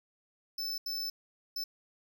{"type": "tone bursts at uneven times", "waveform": "square", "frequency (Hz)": 5274, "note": "E8", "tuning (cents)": 0, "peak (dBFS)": -34, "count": 3, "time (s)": [[0.58, 0.78], [0.86, 1.1], [1.56, 1.64]], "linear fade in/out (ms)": 5, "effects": []}